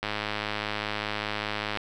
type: click train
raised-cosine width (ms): 0.3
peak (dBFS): -13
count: 184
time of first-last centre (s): 0.03-1.773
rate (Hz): 105
effects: none